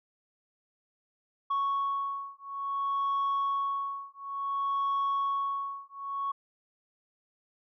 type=beating tone pair; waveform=sine; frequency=1108.7 / 1109.27 Hz; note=C#6 / C#6; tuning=0 / +1 cents; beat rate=0.57 Hz; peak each=-30 dBFS; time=1.5-6.32 s; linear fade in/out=10 ms; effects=tanh soft clip ceiling -24 dBFS